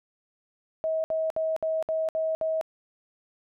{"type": "tone bursts", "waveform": "sine", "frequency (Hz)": 639, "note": "D#5", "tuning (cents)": 46, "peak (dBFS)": -24, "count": 7, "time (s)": [0.84, 2.612], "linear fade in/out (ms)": 0, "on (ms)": 200, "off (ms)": 62, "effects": []}